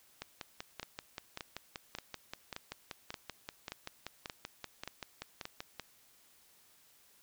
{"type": "two click trains", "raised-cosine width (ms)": 0.2, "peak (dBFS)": [-23, -23], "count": [30, 9], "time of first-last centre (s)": [[0.22, 5.797], [0.83, 5.454]], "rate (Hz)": [5.2, 1.73], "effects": ["white hiss -65 dBFS RMS until 7.22 s"]}